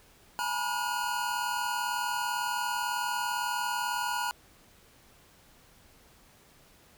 square tone cluster, 841 / 939 / 979 / 1437 Hz, G#5 / A#5 / B5 / F6, +22 / +12 / -15 / +49 cents, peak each -38 / -37 / -34 / -35 dBFS, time 0.39-4.31 s, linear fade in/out 0 ms, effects pink hiss -59 dBFS RMS until 6.97 s

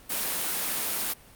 white high-pass noise, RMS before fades -29 dBFS, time 0.09-1.14 s, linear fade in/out 20 ms, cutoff 170 Hz, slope 48 dB/octave, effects pink hiss -52 dBFS RMS until 1.35 s + Opus 32 kbps

